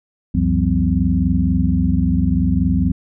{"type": "tone cluster", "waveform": "sine", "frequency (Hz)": [67.3, 91, 170.7, 191.3, 255.8], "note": ["C2", "F#2", "F3", "G3", "C4"], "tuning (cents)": [49, -28, -39, -42, -39], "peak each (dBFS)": -20, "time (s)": [0.34, 2.92], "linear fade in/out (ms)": 10, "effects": []}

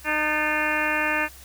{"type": "harmonic tone with a mistuned harmonic", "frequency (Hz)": 305.1, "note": "D#4", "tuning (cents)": -34, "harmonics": [1, 2, 3, 4, 5, 6, 7, 8, 9], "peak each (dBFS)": [-32, -31, -30, -32, -29, -27, -31, -29, -32], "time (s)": [0.04, 1.29], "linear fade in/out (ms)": 50, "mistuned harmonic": 6, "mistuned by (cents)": -64, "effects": ["added 66 Hz sine -47 dBFS peak until 1.44 s", "white hiss -47 dBFS RMS until 1.44 s"]}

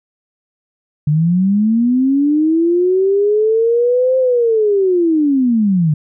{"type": "linear two-way sweep", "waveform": "sine", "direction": "up then down", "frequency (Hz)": [145.1, 523.3, 145.1], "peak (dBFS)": -10, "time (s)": [1.07, 5.94], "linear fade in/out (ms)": 5, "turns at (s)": 4.18, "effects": []}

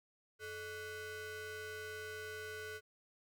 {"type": "ring-modulated tone", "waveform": "40% pulse", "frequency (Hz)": 523.3, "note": "C5", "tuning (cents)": 0, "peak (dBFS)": -40, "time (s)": [0.39, 2.81], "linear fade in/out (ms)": 50, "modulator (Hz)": 956, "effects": []}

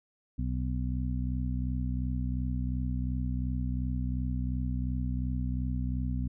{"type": "harmonic tone", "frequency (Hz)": 62.8, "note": "B1", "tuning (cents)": 30, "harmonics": [1, 2, 3, 4], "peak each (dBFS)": [-31, -34, -39, -37], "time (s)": [0.38, 6.28], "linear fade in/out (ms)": 10, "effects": []}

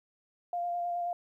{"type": "tone with vibrato", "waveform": "sine", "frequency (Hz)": 698.5, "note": "F5", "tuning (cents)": 0, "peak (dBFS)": -30, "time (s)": [0.53, 1.13], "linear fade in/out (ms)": 2, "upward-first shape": "square", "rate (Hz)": 9.4, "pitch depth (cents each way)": 12, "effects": ["12-bit"]}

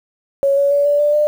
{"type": "tone with pitch steps", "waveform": "sine", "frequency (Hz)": [554.4, 562.8, 571.3, 579.9, 588.7, 597.6], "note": ["C#5", "C#5", "D5", "D5", "D5", "D5"], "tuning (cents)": [0, 26, -48, -22, 4, 30], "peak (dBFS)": -11, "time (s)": [0.43, 1.27], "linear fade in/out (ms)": 0, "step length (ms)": 140, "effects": ["7-bit"]}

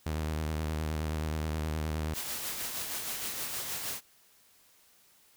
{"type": "tone with vibrato", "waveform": "sawtooth", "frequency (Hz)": 77.78, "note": "D#2", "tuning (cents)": 0, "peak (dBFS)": -27, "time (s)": [0.06, 2.14], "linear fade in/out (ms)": 5, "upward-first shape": "sine", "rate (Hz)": 9.5, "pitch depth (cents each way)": 47}
{"type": "noise with tremolo", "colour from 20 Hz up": "white", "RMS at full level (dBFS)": -35, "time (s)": [2.13, 4.01], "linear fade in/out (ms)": 50, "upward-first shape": "sine", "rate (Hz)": 6.4, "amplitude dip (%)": 35}
{"effects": ["white hiss -63 dBFS RMS until 5.36 s"]}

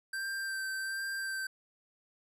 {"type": "tone with vibrato", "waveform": "square", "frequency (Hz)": 1568, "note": "G6", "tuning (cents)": 0, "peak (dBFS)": -35, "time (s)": [0.13, 1.47], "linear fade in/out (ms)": 5, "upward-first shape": "sine", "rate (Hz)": 1.3, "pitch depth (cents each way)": 18, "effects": ["resampled to 32000 Hz"]}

